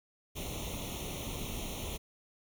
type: noise with comb filter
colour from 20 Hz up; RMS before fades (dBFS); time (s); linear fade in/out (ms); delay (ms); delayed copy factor
pink; -39; 0.35-1.98; 20; 0.31; +0.9
effects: none